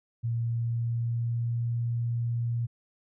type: tone with pitch glide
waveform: sine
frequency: 116.54 to 117.96 Hz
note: A#2 to A#2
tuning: 0 to +21 cents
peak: -26 dBFS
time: 0.23-2.67 s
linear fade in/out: 20 ms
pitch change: +21 cents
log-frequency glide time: 0.4-1.71 s
effects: none